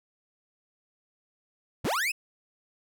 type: linear sweep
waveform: 40% pulse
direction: up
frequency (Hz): 43.65 to 2697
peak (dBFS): -25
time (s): 1.84-2.12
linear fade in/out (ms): 10
effects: none